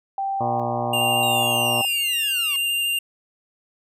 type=tone with tremolo; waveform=sine; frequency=783 Hz; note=G5; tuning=2 cents flat; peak=-22 dBFS; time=0.18-1.85 s; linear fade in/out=2 ms; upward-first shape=square; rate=1.2 Hz; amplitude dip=40%
type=harmonic tone; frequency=120 Hz; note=B2; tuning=49 cents flat; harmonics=1 / 2 / 3 / 4 / 5 / 6 / 7 / 8 / 9 / 10; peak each=-30 / -31 / -34 / -36 / -28 / -32 / -36 / -34 / -35 / -42 dBFS; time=0.4-1.82 s; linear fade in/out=10 ms
type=tone with vibrato; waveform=square; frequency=2794 Hz; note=F7; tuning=in tune; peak=-21 dBFS; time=0.93-2.99 s; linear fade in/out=5 ms; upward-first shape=square; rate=13 Hz; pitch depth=9 cents each way
type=linear sweep; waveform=15% pulse; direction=down; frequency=3839 to 1070 Hz; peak=-28 dBFS; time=1.23-2.56 s; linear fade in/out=0 ms
effects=none